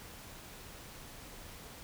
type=silence; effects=pink hiss -50 dBFS RMS until 1.83 s